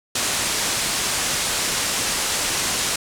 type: low-pass noise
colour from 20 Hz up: white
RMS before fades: -23 dBFS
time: 0.15-2.96 s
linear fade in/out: 5 ms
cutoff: 9400 Hz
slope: 24 dB/octave
effects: none

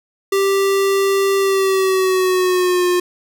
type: tone with pitch glide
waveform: square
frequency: 392.1 to 357.5 Hz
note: G4 to F4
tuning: 0 to +41 cents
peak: -14 dBFS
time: 0.32-3 s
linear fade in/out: 5 ms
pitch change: -159 cents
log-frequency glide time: 1.38-2.87 s
effects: none

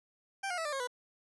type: tone with pitch steps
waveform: 20% pulse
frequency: 784 / 714.8 / 651.7 / 594.2 / 541.7 / 493.9 Hz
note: G5 / F5 / E5 / D5 / C#5 / B4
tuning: 0 / +40 / -20 / +20 / -40 / 0 cents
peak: -29 dBFS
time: 0.43-0.874 s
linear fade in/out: 10 ms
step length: 74 ms
effects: resampled to 24000 Hz

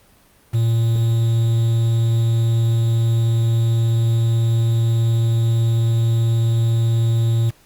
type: tone with quantisation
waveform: triangle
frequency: 114.8 Hz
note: A#2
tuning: 26 cents flat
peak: -12 dBFS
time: 0.53-7.51 s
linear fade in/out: 20 ms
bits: 6
effects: pink hiss -53 dBFS RMS until 7.65 s + Opus 32 kbps

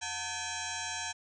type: tone with frequency modulation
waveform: sine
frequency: 2349 Hz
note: D7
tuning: in tune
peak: -34 dBFS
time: 0.01-1.13 s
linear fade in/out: 20 ms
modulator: 812 Hz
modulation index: 6.1
effects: none

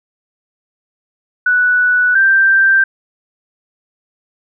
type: tone pair in turn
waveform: sine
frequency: 1480 / 1570.5 Hz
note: F#6 / G6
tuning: 0 / +3 cents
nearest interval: minor second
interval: 103 cents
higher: second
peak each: -9 / -7 dBFS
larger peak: second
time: 1.46-2.15 / 2.15-2.84 s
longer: neither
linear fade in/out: 5 ms
effects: none

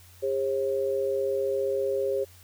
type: tone pair together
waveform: sine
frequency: 403.8 / 539 Hz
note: G#4 / C#5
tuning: -49 / -49 cents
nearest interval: perfect fourth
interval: 500 cents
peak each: -27 dBFS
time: 0.22-2.25 s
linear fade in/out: 20 ms
effects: added 89 Hz sine -52 dBFS peak until 2.43 s + white hiss -55 dBFS RMS until 2.43 s

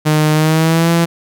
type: tone with pitch glide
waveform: sawtooth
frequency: 153.5 to 168.36 Hz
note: D#3 to E3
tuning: -23 to +37 cents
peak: -6 dBFS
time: 0.05-1.06 s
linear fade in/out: 20 ms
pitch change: +160 cents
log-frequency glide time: 0.33-0.91 s
effects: none

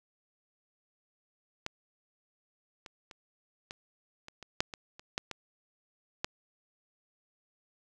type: clicks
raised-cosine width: 0.2 ms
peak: -17 / -28 / -30 / -23 / -28 / -28 / -9 / -23 / -30 / -14 / -20 / -13 dBFS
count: 12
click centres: 1.664 / 2.862 / 3.112 / 3.709 / 4.284 / 4.427 / 4.605 / 4.738 / 4.995 / 5.179 / 5.313 / 6.245 s
effects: none

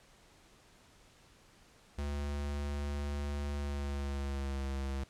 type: tone with pitch glide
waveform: square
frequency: 72 to 67.96 Hz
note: D2 to C#2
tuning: -34 to -34 cents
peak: -35 dBFS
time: 1.98-5.04 s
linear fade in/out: 5 ms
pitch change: -100 cents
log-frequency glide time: 3.53-4.65 s
effects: pink hiss -62 dBFS RMS until 5.09 s + low-pass 9000 Hz 12 dB/octave

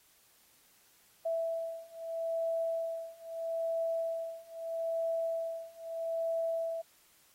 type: beating tone pair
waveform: sine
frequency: 659.3 / 660.08 Hz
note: E5 / E5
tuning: 0 / +2 cents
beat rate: 0.78 Hz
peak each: -36 / -35 dBFS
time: 1.25-6.82 s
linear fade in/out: 10 ms
effects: white hiss -65 dBFS RMS until 7.34 s + AAC 48 kbps

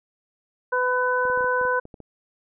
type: harmonic tone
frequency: 501 Hz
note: B4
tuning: 25 cents sharp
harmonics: 1 / 2 / 3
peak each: -24 / -24 / -24 dBFS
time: 0.72-1.8 s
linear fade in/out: 10 ms
type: clicks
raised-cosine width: 2 ms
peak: -28 dBFS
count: 10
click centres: 1.253 / 1.3 / 1.375 / 1.408 / 1.444 / 1.613 / 1.652 / 1.854 / 1.942 / 2.003 s
effects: none

